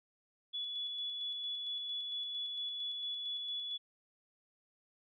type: tone with tremolo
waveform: sine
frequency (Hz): 3416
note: G#7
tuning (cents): +48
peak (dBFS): -36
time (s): 0.53-3.78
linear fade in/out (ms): 20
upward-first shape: square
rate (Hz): 4.4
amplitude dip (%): 25
effects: none